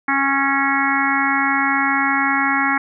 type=harmonic tone with a mistuned harmonic; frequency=274.6 Hz; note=C#4; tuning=16 cents flat; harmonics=1 / 3 / 4 / 5 / 6 / 7 / 8; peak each=-23 / -23 / -23 / -23 / -23 / -23 / -23 dBFS; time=0.08-2.78 s; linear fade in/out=5 ms; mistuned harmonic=6; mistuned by=+21 cents; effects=none